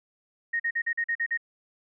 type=tone bursts; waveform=sine; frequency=1861 Hz; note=A#6; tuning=3 cents flat; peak=-24 dBFS; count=8; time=0.53-1.375 s; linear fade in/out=10 ms; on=68 ms; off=43 ms; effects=none